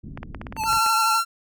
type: low-pass noise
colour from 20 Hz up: pink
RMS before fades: -38 dBFS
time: 0.03-0.79 s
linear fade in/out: 10 ms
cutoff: 260 Hz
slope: 24 dB/octave
type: clicks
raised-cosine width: 0.5 ms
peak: -19 dBFS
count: 10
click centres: 0.175 / 0.231 / 0.347 / 0.415 / 0.468 / 0.525 / 0.566 / 0.637 / 0.73 / 0.863 s
type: tone with vibrato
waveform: square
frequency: 880 Hz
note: A5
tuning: in tune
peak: -24 dBFS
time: 0.56-1.21 s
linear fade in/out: 50 ms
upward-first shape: sine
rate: 12 Hz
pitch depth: 43 cents each way
type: tone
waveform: 45% pulse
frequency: 1364 Hz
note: F6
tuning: 41 cents flat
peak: -19 dBFS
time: 0.65-1.25 s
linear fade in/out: 50 ms
effects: none